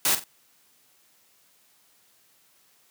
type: noise with echo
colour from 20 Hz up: white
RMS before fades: -22 dBFS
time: 0.05-0.15 s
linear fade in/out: 2 ms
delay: 45 ms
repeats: 2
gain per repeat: -11 dB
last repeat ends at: 0.24 s
effects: white hiss -62 dBFS RMS until 2.9 s + high-pass 100 Hz 12 dB/octave